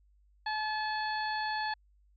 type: harmonic tone with a mistuned harmonic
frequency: 860 Hz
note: A5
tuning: 40 cents flat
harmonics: 1 / 2 / 3 / 4 / 5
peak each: -33 / -36 / -47 / -47 / -41 dBFS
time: 0.46-1.74 s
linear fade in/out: 5 ms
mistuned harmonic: 5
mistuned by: +27 cents
effects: added 50 Hz sine -62 dBFS peak until 2.16 s